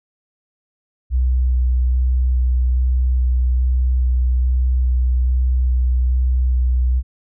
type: tone with vibrato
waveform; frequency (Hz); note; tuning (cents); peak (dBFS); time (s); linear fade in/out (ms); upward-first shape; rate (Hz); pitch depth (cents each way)
sine; 62.7; B1; +27; -13; 1.1-7.03; 50; square; 1.2; 10
effects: none